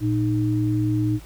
sine tone pair together, 115.08 / 308.3 Hz, A#2 / D#4, -22 / -16 cents, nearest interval octave + perfect fourth, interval 1706 cents, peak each -21 / -22 dBFS, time 0-1.2 s, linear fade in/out 50 ms, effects added 53 Hz sine -41 dBFS peak until 1.25 s + pink hiss -48 dBFS RMS until 1.25 s

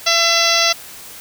harmonic tone, 673 Hz, E5, 36 cents sharp, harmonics 1 / 2 / 3 / 4 / 5 / 6 / 7 / 8 / 9, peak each -21 / -21 / -21 / -21 / -21 / -21 / -21 / -21 / -21 dBFS, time 0.06-0.73 s, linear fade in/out 10 ms, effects white hiss -36 dBFS RMS until 1.2 s

